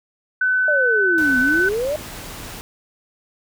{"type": "tone", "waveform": "sine", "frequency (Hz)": 1509, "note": "F#6", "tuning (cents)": 34, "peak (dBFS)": -15, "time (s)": [0.41, 1.69], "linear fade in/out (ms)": 5}
{"type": "exponential two-way sweep", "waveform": "sine", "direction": "down then up", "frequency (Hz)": [620, 246.9, 620], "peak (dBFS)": -19, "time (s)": [0.68, 1.96], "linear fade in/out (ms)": 2, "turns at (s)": 1.39}
{"type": "noise", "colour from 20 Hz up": "pink", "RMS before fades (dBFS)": -34, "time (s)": [1.18, 2.61], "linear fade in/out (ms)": 0}
{"effects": []}